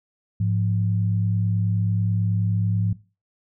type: tone pair together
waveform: sine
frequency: 105.34 / 174.61 Hz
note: G#2 / F3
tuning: +25 / 0 cents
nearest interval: major sixth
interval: 875 cents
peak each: -20 / -26 dBFS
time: 0.4-2.93 s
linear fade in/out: 5 ms
effects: noise-tail reverb RT60 0.3 s tail -18 dB re dry